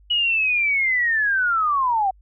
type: linear sweep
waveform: sine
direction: down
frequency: 2931 to 743 Hz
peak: -17 dBFS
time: 0.1-2.11 s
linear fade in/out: 10 ms
effects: added 50 Hz sine -49 dBFS peak until 2.21 s